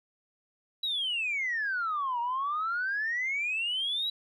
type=exponential two-way sweep; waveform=sine; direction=down then up; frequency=3941 to 932.3 to 3941 Hz; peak=-27 dBFS; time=0.83-4.1 s; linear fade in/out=5 ms; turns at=2.2 s; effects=tanh soft clip ceiling -24 dBFS